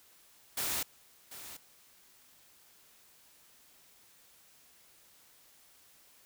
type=noise with echo; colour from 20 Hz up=white; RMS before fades=-34 dBFS; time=0.57-0.83 s; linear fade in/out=5 ms; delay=740 ms; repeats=1; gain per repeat=-13 dB; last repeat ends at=1.57 s; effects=white hiss -62 dBFS RMS until 6.25 s